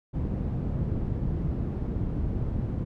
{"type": "low-pass noise", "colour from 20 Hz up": "white", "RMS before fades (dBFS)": -29, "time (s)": [0.13, 2.85], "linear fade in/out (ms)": 20, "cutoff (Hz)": 150, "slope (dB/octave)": 12, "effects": []}